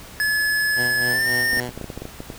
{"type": "tone with pitch glide", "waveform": "square", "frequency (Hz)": [1711, 1823.2], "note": ["A6", "A#6"], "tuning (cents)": [-49, -39], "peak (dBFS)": -19, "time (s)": [0.2, 1.6], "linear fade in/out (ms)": 0, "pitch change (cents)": 110, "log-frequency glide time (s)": [1.04, 1.29]}
{"type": "tone with tremolo", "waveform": "10% pulse", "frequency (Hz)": 123.47, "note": "B2", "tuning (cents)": 0, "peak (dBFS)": -18, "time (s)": [0.75, 1.72], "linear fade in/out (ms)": 50, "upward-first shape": "sine", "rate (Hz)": 3.7, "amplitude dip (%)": 65}
{"type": "clicks", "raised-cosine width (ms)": 2, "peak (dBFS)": -18, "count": 12, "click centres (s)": [1.532, 1.572, 1.691, 1.776, 1.813, 1.843, 1.902, 1.976, 2.02, 2.054, 2.204, 2.302]}
{"effects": ["pink hiss -41 dBFS RMS until 2.38 s"]}